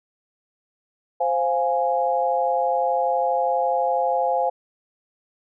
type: chord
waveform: sine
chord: F minor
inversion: second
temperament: equal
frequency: 523.3 / 698.5 / 830.6 Hz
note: C5 / F5 / Ab5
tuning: 0 / 0 / 0 cents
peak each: -23 dBFS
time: 1.2-4.5 s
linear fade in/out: 10 ms
effects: none